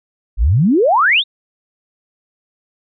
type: exponential sweep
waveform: sine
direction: up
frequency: 45.05 to 3859 Hz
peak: -9 dBFS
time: 0.37-1.24 s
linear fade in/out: 50 ms
effects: none